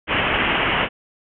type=low-pass noise; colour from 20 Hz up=white; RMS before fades=-20 dBFS; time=0.07-0.89 s; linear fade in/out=50 ms; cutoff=3100 Hz; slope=96 dB/octave; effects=none